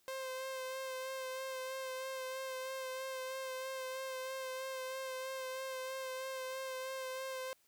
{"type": "tone with vibrato", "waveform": "sawtooth", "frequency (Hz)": 523.3, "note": "C5", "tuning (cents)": 0, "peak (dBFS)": -36, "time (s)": [0.08, 7.53], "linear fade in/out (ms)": 0, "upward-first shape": "sine", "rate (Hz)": 3.1, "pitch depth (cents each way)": 22, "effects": ["white hiss -72 dBFS RMS until 7.67 s"]}